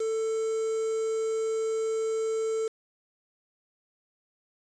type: tone with quantisation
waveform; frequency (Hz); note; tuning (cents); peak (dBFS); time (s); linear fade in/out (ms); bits
triangle; 443.7; A4; +14; -24; 0-2.68; 5; 7
effects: resampled to 22050 Hz